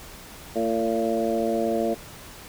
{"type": "harmonic tone with a mistuned harmonic", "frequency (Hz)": 113.5, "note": "A#2", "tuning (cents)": -46, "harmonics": [2, 3, 4, 5, 6], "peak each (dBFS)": [-28, -28, -28, -28, -28], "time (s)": [0.55, 1.95], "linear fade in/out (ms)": 20, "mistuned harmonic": 5, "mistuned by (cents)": 17, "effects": ["pink hiss -43 dBFS RMS until 2.48 s"]}